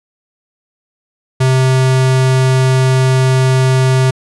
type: tone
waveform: square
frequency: 130.5 Hz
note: C3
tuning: 4 cents flat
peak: -9 dBFS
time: 1.4-4.11 s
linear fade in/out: 10 ms
effects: resampled to 24000 Hz